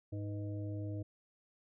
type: harmonic tone with a mistuned harmonic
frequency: 103.6 Hz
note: G#2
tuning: 4 cents flat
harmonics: 1 / 3 / 5 / 6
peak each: -38 / -44 / -52 / -52 dBFS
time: 0.12-1.03 s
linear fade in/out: 10 ms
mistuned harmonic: 5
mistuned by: -82 cents
effects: none